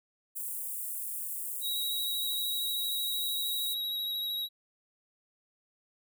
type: high-pass noise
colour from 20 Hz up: white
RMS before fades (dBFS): -37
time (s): 0.35-3.75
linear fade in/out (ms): 20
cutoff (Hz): 8200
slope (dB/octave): 48
type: tone with vibrato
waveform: square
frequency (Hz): 3846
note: B7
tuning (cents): -47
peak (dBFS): -32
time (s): 1.61-4.49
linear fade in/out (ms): 50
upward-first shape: triangle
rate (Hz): 13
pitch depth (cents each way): 26
effects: none